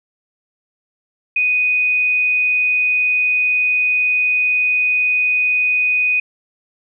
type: tone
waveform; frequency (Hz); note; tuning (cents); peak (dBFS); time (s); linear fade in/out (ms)
sine; 2489; D#7; 0; -13; 1.36-6.2; 5
effects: none